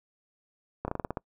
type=slowing click train; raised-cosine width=1 ms; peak=-17 dBFS; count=8; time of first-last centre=0.85-1.172 s; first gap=30 ms; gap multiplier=1.14; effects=noise-tail reverb RT60 0.1 s tail -26 dB re dry